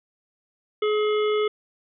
harmonic tone, 424 Hz, G#4, 36 cents sharp, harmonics 1 / 3 / 5 / 7 / 8, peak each -20 / -30 / -34 / -37 / -38 dBFS, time 0.82-1.48 s, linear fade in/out 5 ms, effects none

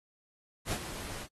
pink noise with ADSR envelope, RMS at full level -33 dBFS, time 0.65-1.28 s, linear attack 67 ms, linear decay 65 ms, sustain -9 dB, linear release 63 ms, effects AAC 32 kbps

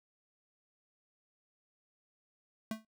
square tone with exponential decay, 220 Hz, A3, in tune, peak -32 dBFS, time 2.71-2.85 s, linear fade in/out 2 ms, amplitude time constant 30 ms, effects noise-tail reverb RT60 0.1 s tail -21 dB re dry

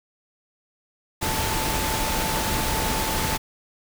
sine tone in noise, 880 Hz, A5, in tune, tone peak -30 dBFS, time 1.21-3.38 s, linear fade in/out 20 ms, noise pink, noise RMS -25 dBFS, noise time 1.21-3.38 s, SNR -8 dB, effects none

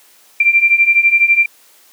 sine beating tone pair, 2356 / 2368 Hz, D7 / D7, +5 / +14 cents, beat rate 12 Hz, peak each -13 / -10 dBFS, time 0.4-1.46 s, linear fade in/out 5 ms, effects white hiss -48 dBFS RMS until 1.92 s + high-pass 300 Hz 12 dB/octave

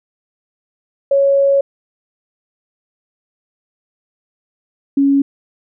sine tone pair in turn, 554.4 / 277.8 Hz, C#5 / C#4, 0 / +4 cents, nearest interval octave, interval 1196 cents, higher first, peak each -9 dBFS, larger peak neither, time 1.11-1.61 / 4.97-5.22 s, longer first, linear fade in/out 5 ms, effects none

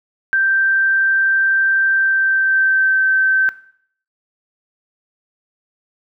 sine tone with pitch glide, 1568 to 1547.3 Hz, G6 to G6, 0 to -23 cents, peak -12 dBFS, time 0.33-3.49 s, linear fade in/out 0 ms, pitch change -23 cents, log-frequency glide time 1.92-3.04 s, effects noise-tail reverb RT60 0.6 s tail -17 dB re dry

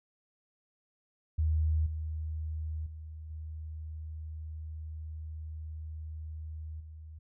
sine tone with level steps, 78.3 Hz, D#2, 11 cents sharp, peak -25 / -33 / -41 / -38 / -44 dBFS, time 1.38-7.19 s, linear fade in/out 10 ms, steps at 1.86 / 2.86 / 3.3 / 6.8 s, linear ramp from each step 5 ms, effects none

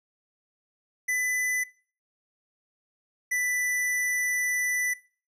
square tone pair in turn, 2000 / 1983.9 Hz, B6 / B6, +21 / +7 cents, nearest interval unison, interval 14 cents, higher first, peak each -25 dBFS, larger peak neither, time 1.08-1.64 / 3.31-4.94 s, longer second, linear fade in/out 10 ms, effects noise-tail reverb RT60 0.4 s tail -20 dB re dry + resampled to 32000 Hz

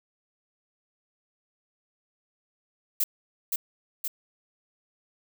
violet noise with echo, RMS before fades -24 dBFS, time 3-3.04 s, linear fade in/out 5 ms, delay 520 ms, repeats 2, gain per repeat -3 dB, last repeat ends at 4.08 s, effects none

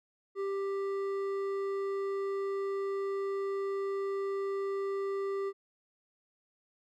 sine tone with hard clipping, 393.4 Hz, G4, 6 cents sharp, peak -33 dBFS, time 0.35-5.53 s, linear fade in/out 50 ms, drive 8 dB, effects none

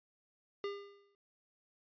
square tone with exponential decay, 402.6 Hz, G4, 46 cents sharp, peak -35 dBFS, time 0.64-1.15 s, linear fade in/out 1 ms, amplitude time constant 110 ms, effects resampled to 11025 Hz

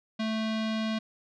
square tone with low-pass filter, 220 Hz, A3, in tune, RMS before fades -30 dBFS, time 0.19-0.99 s, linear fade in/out 10 ms, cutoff 3900 Hz, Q 2.2, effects none

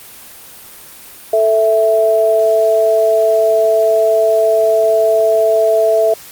sine tone pair together, 440 / 659.3 Hz, A4 / E5, 0 / 0 cents, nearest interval perfect fifth, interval 700 cents, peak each -14 / -10 dBFS, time 1.33-6.14 s, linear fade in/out 5 ms, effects white hiss -36 dBFS RMS until 6.31 s + Opus 32 kbps

